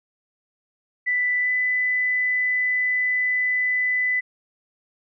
sine tone with pitch glide, 1984 to 2000 Hz, B6 to B6, +7 to +21 cents, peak -19 dBFS, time 1.06-4.21 s, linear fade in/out 20 ms, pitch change +14 cents, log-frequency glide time 1.41-1.5 s, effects none

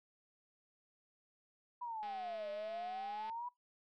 sine exponential two-way sweep, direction down then up, 987.8 to 600 to 987.8 Hz, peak -40 dBFS, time 1.81-3.49 s, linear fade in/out 10 ms, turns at 2.5 s
click train, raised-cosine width 0.3 ms, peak -39 dBFS, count 271, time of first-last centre 2.03-3.298 s, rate 213 Hz
effects noise-tail reverb RT60 0.2 s tail -25 dB re dry

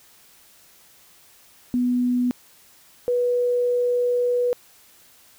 sine tone pair in turn, 246.9 / 489.1 Hz, B3 / B4, 0 / -17 cents, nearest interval octave, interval 1183 cents, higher second, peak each -18 dBFS, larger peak neither, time 1.74-2.31 / 3.08-4.53 s, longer second, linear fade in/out 0 ms, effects white hiss -53 dBFS RMS until 5.38 s

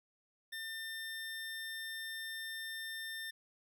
25% pulse tone, 1800 Hz, A6, 39 cents sharp, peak -37 dBFS, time 0.52-3.31 s, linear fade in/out 10 ms, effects none

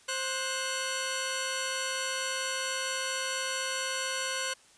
10% pulse tone pair together, 526.1 / 1474 Hz, C5 / F#6, +9 / -7 cents, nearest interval octave + tritone, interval 1784 cents, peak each -25 dBFS, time 0.08-4.54 s, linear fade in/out 10 ms, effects white hiss -59 dBFS RMS until 4.77 s + resampled to 22050 Hz

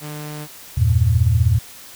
sawtooth tone, 149.9 Hz, D3, 36 cents sharp, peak -25 dBFS, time 0-0.48 s, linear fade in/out 50 ms
sine chord, E diminished, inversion none, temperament equal with one note detuned, 82.41 / 98 / 118.1 Hz, E2 / G2 / Bb2, 0 / 0 / +23 cents, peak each -17 / -18 / -16 dBFS, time 0.77-1.59 s, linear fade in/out 10 ms
effects white hiss -40 dBFS RMS until 1.95 s

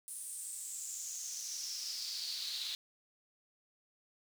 brown noise with high-pass filter sweep, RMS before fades -42 dBFS, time 0.08-2.75 s, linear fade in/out 0 ms, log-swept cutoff 9600 to 3800 Hz, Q 5.9, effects none

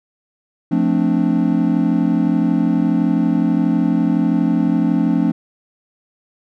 triangle chord, D minor seventh, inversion first, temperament equal, 174.61 / 220 / 261.6 / 293.7 Hz, F3 / A3 / C4 / D4, 0 / 0 / 0 / 0 cents, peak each -17 dBFS, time 0.71-5.32 s, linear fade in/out 10 ms, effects none

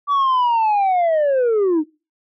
sine linear sweep, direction down, 1158 to 294.1 Hz, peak -11 dBFS, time 0.07-1.84 s, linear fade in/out 50 ms, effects noise-tail reverb RT60 0.3 s tail -24 dB re dry + tanh soft clip ceiling -13 dBFS

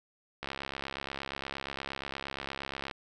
click train, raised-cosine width 0.3 ms, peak -20 dBFS, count 171, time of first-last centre 0.43-2.912 s, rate 68.5 Hz, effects none

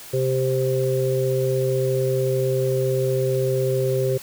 harmonic tone, 130.81 Hz, C3, in tune, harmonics 1 / 3 / 4, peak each -23 / -22 / -24 dBFS, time 0.13-4.18 s, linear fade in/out 10 ms, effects white hiss -40 dBFS RMS until 4.22 s

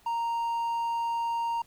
triangle tone, 930 Hz, A#5, 4 cents flat, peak -25 dBFS, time 0.06-1.62 s, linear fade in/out 5 ms, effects pink hiss -61 dBFS RMS until 1.66 s

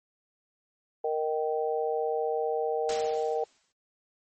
harmonic tone, 155.3 Hz, D#3, 3 cents flat, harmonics 3 / 4 / 5, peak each -28 / -33 / -32 dBFS, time 1.04-3.44 s, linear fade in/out 5 ms
white noise with exponential decay, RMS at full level -33 dBFS, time 2.89-3.72 s, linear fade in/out 2 ms, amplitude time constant 180 ms
effects MP3 32 kbps

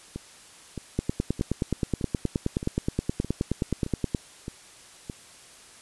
two click trains, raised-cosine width 3 ms, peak -20 / -11 dBFS, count 9 / 31, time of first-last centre 0.16-5.098 / 0.99-4.148 s, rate 1.62 / 9.5 Hz, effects white hiss -50 dBFS RMS until 5.81 s + resampled to 24000 Hz

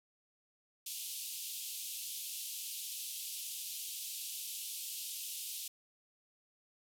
white band-pass noise, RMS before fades -43 dBFS, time 0.86-5.68 s, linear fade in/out 5 ms, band 2700 to 15000 Hz, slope 48 dB/octave, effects none

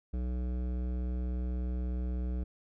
sine tone with hard clipping, 61.74 Hz, B1, in tune, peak -33 dBFS, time 0.13-2.44 s, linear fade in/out 10 ms, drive 14 dB, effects none

